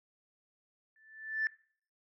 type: tone with exponential growth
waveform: sine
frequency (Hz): 1760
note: A6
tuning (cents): 0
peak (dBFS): -25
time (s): 0.96-1.47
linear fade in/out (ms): 1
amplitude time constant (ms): 110
effects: noise-tail reverb RT60 0.5 s tail -22 dB re dry + tanh soft clip ceiling -24 dBFS